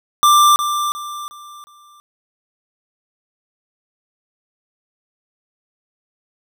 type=tone with echo; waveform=square; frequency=1183 Hz; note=D6; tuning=12 cents sharp; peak=-9 dBFS; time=0.23-0.56 s; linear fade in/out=0 ms; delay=360 ms; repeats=4; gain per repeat=-9 dB; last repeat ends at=2 s; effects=none